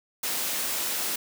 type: high-pass noise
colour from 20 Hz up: white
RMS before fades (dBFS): -29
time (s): 0.23-1.16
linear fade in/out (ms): 5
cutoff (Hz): 180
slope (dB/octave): 12
effects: none